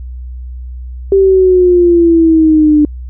sine exponential sweep, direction down, 393 to 295.9 Hz, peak -4 dBFS, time 1.12-2.85 s, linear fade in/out 2 ms, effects added 62 Hz sine -22 dBFS peak until 3.09 s

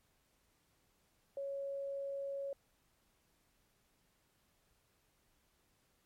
sine tone, 554.4 Hz, C#5, in tune, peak -38 dBFS, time 1.37-2.53 s, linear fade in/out 2 ms, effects pink hiss -75 dBFS RMS until 6.05 s + MP3 64 kbps

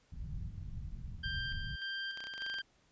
pink low-pass noise, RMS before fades -42 dBFS, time 0.12-1.76 s, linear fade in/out 5 ms, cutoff 150 Hz, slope 24 dB/octave
25% pulse tone with tremolo, 1580 Hz, G6, 13 cents sharp, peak -33 dBFS, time 1.23-2.62 s, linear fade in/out 10 ms, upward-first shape square, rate 1.7 Hz, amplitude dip 45%
clicks, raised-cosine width 0.2 ms, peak -30 dBFS, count 11, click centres 2.174 / 2.205 / 2.24 / 2.27 / 2.338 / 2.379 / 2.421 / 2.464 / 2.499 / 2.541 / 2.586 s
effects pink hiss -70 dBFS RMS until 2.91 s + resampled to 16000 Hz

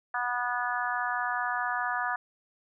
harmonic tone, 244.7 Hz, B3, 16 cents flat, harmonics 3 / 4 / 5 / 6 / 7, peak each -34 / -34 / -34 / -34 / -34 dBFS, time 0.14-2.16 s, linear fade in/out 5 ms, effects none

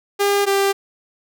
sawtooth tone pair in turn, 403 / 394.9 Hz, G4 / G4, +48 / +13 cents, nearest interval unison, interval 35 cents, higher first, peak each -11 dBFS, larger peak neither, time 0.19-0.46 / 0.46-0.73 s, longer neither, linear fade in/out 20 ms, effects none

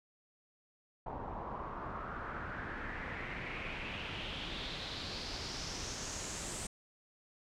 pink noise with low-pass filter sweep, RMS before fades -42 dBFS, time 1.06-6.67 s, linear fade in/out 5 ms, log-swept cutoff 840 to 8300 Hz, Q 3.7, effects none

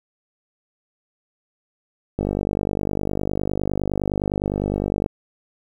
click train, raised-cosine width 2 ms, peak -9 dBFS, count 144, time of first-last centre 2.19-5.061 s, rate 49.8 Hz, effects 8-bit

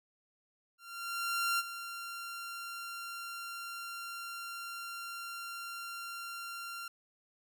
sawtooth tone with ADSR envelope, 1381 Hz, F6, 20 cents flat, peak -25 dBFS, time 0.78-6.88 s, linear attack 810 ms, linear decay 31 ms, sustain -12 dB, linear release 3 ms, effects none

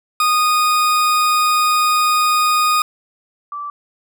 40% pulse / sine tone pair in turn, 1236 / 1163.3 Hz, D#6 / D6, -12 / -17 cents, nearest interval minor second, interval 105 cents, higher first, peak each -12 / -24 dBFS, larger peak first, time 0.2-2.82 / 3.52-3.7 s, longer first, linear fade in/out 2 ms, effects none

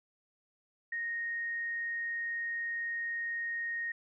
sine tone, 1862 Hz, A#6, 2 cents flat, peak -33 dBFS, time 0.92-3.92 s, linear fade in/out 5 ms, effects none

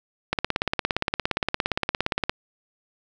click train, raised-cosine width 0.3 ms, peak -6 dBFS, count 35, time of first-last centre 0.33-2.295 s, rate 17.3 Hz, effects none

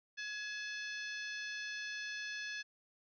harmonic tone with a mistuned harmonic, 863 Hz, A5, 34 cents flat, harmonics 2 / 3 / 4 / 5 / 6 / 7, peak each -42 / -47 / -51 / -51 / -53 / -55 dBFS, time 0.17-2.63 s, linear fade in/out 20 ms, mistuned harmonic 2, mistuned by -45 cents, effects none

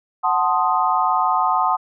sine chord, F# diminished seventh, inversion none, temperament equal, 740 / 880 / 1046.5 / 1244.5 Hz, F#5 / A5 / C6 / Eb6, 0 / 0 / 0 / 0 cents, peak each -21 dBFS, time 0.23-1.77 s, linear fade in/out 20 ms, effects none

